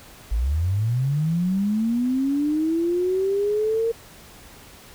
sine linear sweep, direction up, 49.21 to 463.1 Hz, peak -19 dBFS, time 0.31-3.92 s, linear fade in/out 10 ms, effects pink hiss -46 dBFS RMS until 4.94 s

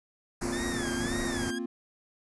pink band-stop noise, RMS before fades -35 dBFS, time 0.41-1.51 s, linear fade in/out 10 ms, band 2300 to 4600 Hz, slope 48 dB/octave
triangle chord, Bb suspended second, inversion none, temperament equal, 233.1 / 261.6 / 349.2 Hz, Bb3 / C4 / F4, 0 / 0 / 0 cents, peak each -34 dBFS, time 0.42-1.66 s, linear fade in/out 5 ms
sawtooth tone with vibrato, 1733 Hz, A6, 27 cents flat, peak -33 dBFS, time 0.52-1.59 s, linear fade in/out 10 ms, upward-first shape sine, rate 1.8 Hz, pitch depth 150 cents each way
effects resampled to 24000 Hz

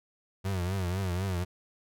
35% pulse tone with vibrato, 92.5 Hz, F#2, in tune, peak -27 dBFS, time 0.44-1.45 s, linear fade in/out 20 ms, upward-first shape triangle, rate 4 Hz, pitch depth 130 cents each way, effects none

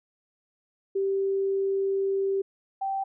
sine tone pair in turn, 390.3 / 778.8 Hz, G4 / G5, -8 / -12 cents, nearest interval octave, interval 1196 cents, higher second, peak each -23 / -26 dBFS, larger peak first, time 0.95-2.42 / 2.81-3.04 s, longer first, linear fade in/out 10 ms, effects none

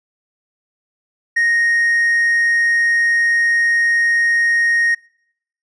sine tone with hard clipping, 1864.7 Hz, A#6, in tune, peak -13 dBFS, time 1.36-4.95 s, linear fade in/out 10 ms, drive 2 dB, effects noise-tail reverb RT60 0.7 s tail -24 dB re dry + resampled to 22050 Hz

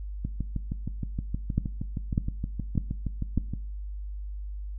two click trains, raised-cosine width 5 ms, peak -11 / -18 dBFS, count 4 / 22, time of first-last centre 1.58-3.376 / 0.25-3.536 s, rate 1.67 / 6.39 Hz, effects noise-tail reverb RT60 0.5 s tail -19 dB re dry + added 50 Hz sine -33 dBFS peak until 4.78 s

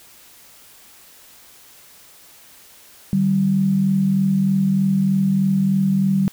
sine tone pair together, 150 / 193.24 Hz, D3 / G3, +37 / -25 cents, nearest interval major third, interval 438 cents, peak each -23 / -15 dBFS, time 3.13-6.28 s, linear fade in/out 0 ms, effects white hiss -47 dBFS RMS until 6.32 s

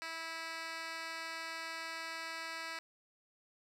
10% pulse tone with band-pass filter, 326.7 Hz, E4, 15 cents flat, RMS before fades -43 dBFS, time 0.02-2.79 s, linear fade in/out 0 ms, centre 3100 Hz, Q 0.99, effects none

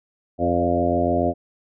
harmonic tone with a mistuned harmonic, 87 Hz, F2, 6 cents flat, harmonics 1 / 2 / 3 / 4 / 5 / 6 / 7 / 8, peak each -27 / -30 / -24 / -26 / -29 / -28 / -24 / -24 dBFS, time 0.38-1.34 s, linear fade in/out 50 ms, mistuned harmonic 7, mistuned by -17 cents, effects none

